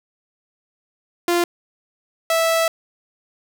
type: tone pair in turn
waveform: sawtooth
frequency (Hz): 347.1 / 656.6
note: F4 / E5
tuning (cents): -11 / -7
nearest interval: major seventh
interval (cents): 1104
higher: second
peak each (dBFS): -12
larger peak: neither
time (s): 1.28-1.44 / 2.3-2.68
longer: second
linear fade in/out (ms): 2
effects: none